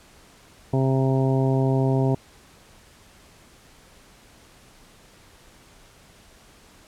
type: harmonic tone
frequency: 133 Hz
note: C3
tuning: 29 cents sharp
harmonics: 1 / 2 / 3 / 4 / 5 / 6 / 7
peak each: -20 / -25 / -26 / -33 / -30 / -37 / -35 dBFS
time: 0.73-2.15 s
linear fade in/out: 5 ms
effects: pink hiss -52 dBFS RMS until 6.87 s + low-pass 11000 Hz 12 dB/octave